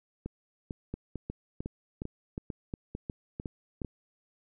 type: two click trains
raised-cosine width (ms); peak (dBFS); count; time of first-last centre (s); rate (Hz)
3; -22 / -23; 9 / 9; 0.94-3.818 / 0.26-3.847; 2.78 / 2.23
effects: none